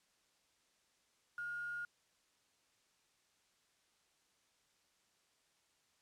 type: tone with quantisation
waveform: sine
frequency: 1427 Hz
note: F6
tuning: 37 cents sharp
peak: -40 dBFS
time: 1.38-1.85 s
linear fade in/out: 2 ms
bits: 10
effects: white hiss -75 dBFS RMS until 6.01 s + low-pass 8000 Hz 12 dB/octave